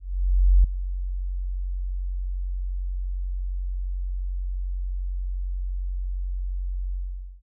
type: tone with ADSR envelope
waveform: sine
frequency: 45.66 Hz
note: F#1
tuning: 22 cents flat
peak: -11 dBFS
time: 0-7.42 s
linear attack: 640 ms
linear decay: 6 ms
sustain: -14 dB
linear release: 470 ms
effects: none